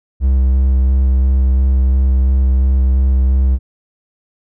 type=tone with vibrato; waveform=triangle; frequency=65.4 Hz; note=C2; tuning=in tune; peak=-7 dBFS; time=0.2-3.59 s; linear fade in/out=50 ms; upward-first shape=square; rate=2.9 Hz; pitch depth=13 cents each way; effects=none